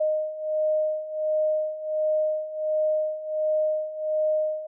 sine beating tone pair, 617 / 618.4 Hz, D#5 / D#5, -15 / -11 cents, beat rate 1.4 Hz, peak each -28 / -24 dBFS, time 0-4.67 s, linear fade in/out 10 ms, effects none

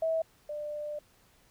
sine tone pair in turn, 648 / 595.5 Hz, E5 / D5, -30 / +24 cents, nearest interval minor second, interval 146 cents, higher first, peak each -26 / -34 dBFS, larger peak first, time 0.02-0.22 / 0.49-0.99 s, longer second, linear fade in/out 5 ms, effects pink hiss -64 dBFS RMS until 1.5 s

